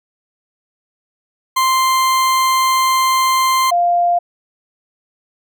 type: tone pair in turn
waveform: 40% pulse / sine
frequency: 1046 / 698.1 Hz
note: C6 / F5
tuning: -1 / -1 cents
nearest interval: perfect fifth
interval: 700 cents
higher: first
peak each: -11 dBFS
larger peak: neither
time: 1.56-3.71 / 3.71-4.19 s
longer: first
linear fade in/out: 10 ms
effects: none